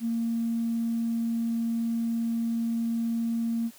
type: tone with tanh clipping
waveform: triangle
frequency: 230.2 Hz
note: A#3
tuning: 22 cents flat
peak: -25 dBFS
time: 0-3.71 s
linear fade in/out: 50 ms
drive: 4 dB
effects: white hiss -53 dBFS RMS until 3.78 s